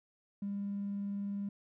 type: tone with vibrato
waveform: triangle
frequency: 200.8 Hz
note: G3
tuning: 42 cents sharp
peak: -31 dBFS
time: 0.42-1.49 s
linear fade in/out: 5 ms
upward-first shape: sine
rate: 20 Hz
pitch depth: 14 cents each way
effects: tanh soft clip ceiling -32 dBFS